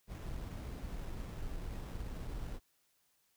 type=noise with sample-and-hold; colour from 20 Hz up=brown; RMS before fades=-42 dBFS; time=0.07-2.6 s; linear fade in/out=50 ms; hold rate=4410 Hz; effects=white hiss -75 dBFS RMS until 3.36 s